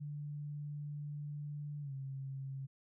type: tone with pitch glide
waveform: sine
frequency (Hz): 146.83 to 135.42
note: D3 to C#3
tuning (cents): 0 to -40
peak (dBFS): -40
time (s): 0-2.67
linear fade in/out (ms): 20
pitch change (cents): -140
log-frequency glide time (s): 1.81-1.93
effects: none